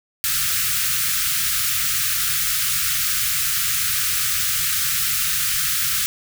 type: band-stop noise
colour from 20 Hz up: white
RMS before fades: -21 dBFS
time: 0.24-6.06 s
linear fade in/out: 0 ms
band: 170 to 1200 Hz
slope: 96 dB/octave
effects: none